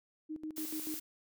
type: tone with tremolo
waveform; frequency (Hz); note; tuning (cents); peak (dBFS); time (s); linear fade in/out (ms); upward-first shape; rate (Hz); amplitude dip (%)
sine; 311.1; D#4; 0; -37; 0.29-1; 20; square; 6.9; 80
type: noise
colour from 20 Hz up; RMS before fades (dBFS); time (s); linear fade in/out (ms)
blue; -42; 0.56-1; 10
effects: none